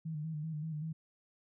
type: tone with vibrato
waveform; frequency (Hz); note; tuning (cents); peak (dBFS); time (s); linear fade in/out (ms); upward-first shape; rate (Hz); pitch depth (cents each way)
sine; 155.56; D#3; 0; -36; 0.05-0.93; 10; square; 5.2; 53
effects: none